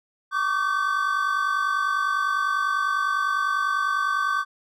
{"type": "tone cluster", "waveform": "triangle", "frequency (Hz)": [1128, 1178, 1537], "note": ["C#6", "D6", "G6"], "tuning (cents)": [30, 5, -35], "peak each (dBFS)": -24, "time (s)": [0.31, 4.45], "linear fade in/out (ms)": 50, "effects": []}